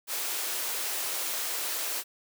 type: high-pass noise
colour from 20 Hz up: white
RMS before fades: -32 dBFS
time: 0.07-2.04 s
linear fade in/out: 50 ms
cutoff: 340 Hz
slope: 24 dB/octave
effects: none